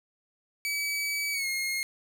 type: tone with pitch glide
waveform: sawtooth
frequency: 2286 to 2145 Hz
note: D7 to C7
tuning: -47 to +42 cents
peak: -25 dBFS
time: 0.65-1.83 s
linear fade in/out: 0 ms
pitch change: -111 cents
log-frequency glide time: 1.32-1.47 s
effects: none